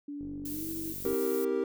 sine tone with pitch glide, 288.5 to 323.8 Hz, D4 to E4, -31 to -31 cents, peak -36 dBFS, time 0.08-0.93 s, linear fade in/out 5 ms, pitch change +200 cents, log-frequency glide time 0.47-0.66 s
click train, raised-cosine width 3 ms, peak -33 dBFS, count 45, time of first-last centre 0.21-1.129 s, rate 47.9 Hz
violet noise, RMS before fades -40 dBFS, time 0.45-1.45 s, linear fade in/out 5 ms
triangle chord, C dominant seventh, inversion none, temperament equal with one note detuned, 261.6 / 321.9 / 392 / 466.2 Hz, C4 / E4 / G4 / Bb4, 0 / -41 / 0 / 0 cents, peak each -34 / -34 / -28 / -30 dBFS, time 1.05-1.64 s, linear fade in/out 2 ms
effects none

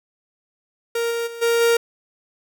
45% pulse tone with level steps, 466.2 Hz, A#4, in tune, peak -20 / -22 / -32 / -16 / -14 dBFS, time 0.95-1.77 s, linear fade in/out 5 ms, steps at 1.1 / 1.26 / 1.41 / 1.6 s, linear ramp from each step 20 ms, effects none

